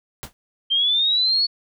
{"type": "noise with exponential decay", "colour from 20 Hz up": "pink", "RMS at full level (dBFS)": -27, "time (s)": [0.23, 0.33], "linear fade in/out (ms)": 0, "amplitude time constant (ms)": 21}
{"type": "linear sweep", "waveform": "sine", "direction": "up", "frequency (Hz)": [3136, 4435], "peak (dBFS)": -16, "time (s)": [0.7, 1.47], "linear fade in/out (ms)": 20}
{"effects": []}